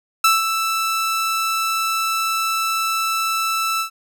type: tone with ADSR envelope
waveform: sawtooth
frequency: 1322 Hz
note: E6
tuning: 5 cents sharp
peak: -7 dBFS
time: 0.24-3.9 s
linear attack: 5 ms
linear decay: 170 ms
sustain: -8 dB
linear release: 98 ms
effects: none